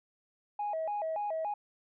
sine tone with vibrato, 729 Hz, F#5, 26 cents flat, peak -30 dBFS, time 0.59-1.54 s, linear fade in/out 5 ms, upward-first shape square, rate 3.5 Hz, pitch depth 220 cents each way, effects tanh soft clip ceiling -28 dBFS

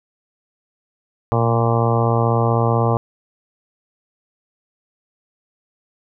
harmonic tone with a mistuned harmonic, 115.9 Hz, A#2, 10 cents flat, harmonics 1 / 2 / 3 / 4 / 5 / 6 / 7 / 8 / 9 / 10, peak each -17 / -25 / -27 / -22 / -25 / -26 / -25 / -30 / -26 / -28 dBFS, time 1.32-2.97 s, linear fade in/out 0 ms, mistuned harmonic 1, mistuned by +34 cents, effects none

